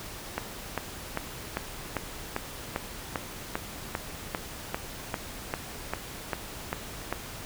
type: click train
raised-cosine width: 0.5 ms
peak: -13 dBFS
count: 18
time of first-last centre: 0.38-7.126 s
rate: 2.52 Hz
effects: pink hiss -41 dBFS RMS until 7.45 s